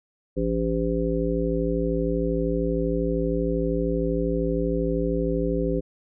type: harmonic tone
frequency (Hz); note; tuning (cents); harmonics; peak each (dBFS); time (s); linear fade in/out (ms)
56.4; A1; +44; 1 / 3 / 5 / 7 / 9; -28 / -28 / -28 / -28 / -28; 0.36-5.81; 20
effects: none